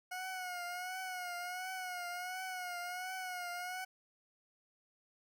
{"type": "tone with vibrato", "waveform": "20% pulse", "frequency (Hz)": 727, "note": "F#5", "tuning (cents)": -31, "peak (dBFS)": -35, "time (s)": [0.11, 3.85], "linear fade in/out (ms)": 10, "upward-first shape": "triangle", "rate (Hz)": 1.4, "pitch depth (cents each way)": 66, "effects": []}